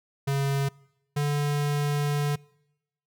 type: tone pair in turn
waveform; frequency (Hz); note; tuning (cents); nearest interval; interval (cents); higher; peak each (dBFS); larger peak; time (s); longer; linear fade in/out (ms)
square; 138.59 / 145.59; C#3 / D3; 0 / -15; minor second; 85; second; -24; neither; 0.27-0.69 / 1.16-2.36; second; 10
effects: noise-tail reverb RT60 0.9 s tail -25 dB re dry